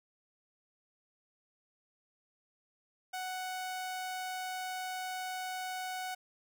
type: tone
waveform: sawtooth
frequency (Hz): 742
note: F#5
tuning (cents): +5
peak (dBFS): -33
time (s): 3.13-6.15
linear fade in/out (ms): 10
effects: none